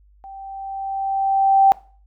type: tone with level ramp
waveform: sine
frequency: 780 Hz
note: G5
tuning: 9 cents flat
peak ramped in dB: -35 to -8 dBFS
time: 0.24-1.72 s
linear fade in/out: 0 ms
effects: noise-tail reverb RT60 0.4 s tail -20 dB re dry + added 50 Hz sine -50 dBFS peak until 2.06 s